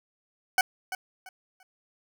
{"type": "tone with echo", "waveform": "20% pulse", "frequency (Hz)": 750, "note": "F#5", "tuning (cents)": 23, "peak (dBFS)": -14, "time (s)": [0.58, 0.61], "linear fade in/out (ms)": 2, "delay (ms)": 340, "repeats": 3, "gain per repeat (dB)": -12, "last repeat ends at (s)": 1.63, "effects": []}